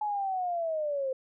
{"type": "linear sweep", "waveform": "sine", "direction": "down", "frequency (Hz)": [853, 516], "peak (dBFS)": -28, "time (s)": [0.01, 1.13], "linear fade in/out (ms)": 5, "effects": []}